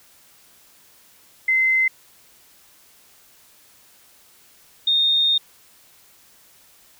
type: tone pair in turn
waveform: sine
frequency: 2063 / 3676 Hz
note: C7 / A#7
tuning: -25 / -25 cents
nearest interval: minor seventh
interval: 1000 cents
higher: second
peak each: -15 dBFS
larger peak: neither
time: 1.48-1.88 / 4.87-5.38 s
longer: second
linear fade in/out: 5 ms
effects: white hiss -53 dBFS RMS until 6.99 s